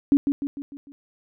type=tone with echo; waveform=sine; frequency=281.9 Hz; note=C#4; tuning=29 cents sharp; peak=-12 dBFS; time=0.12-0.17 s; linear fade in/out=0 ms; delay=150 ms; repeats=5; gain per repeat=-6 dB; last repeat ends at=0.92 s; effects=none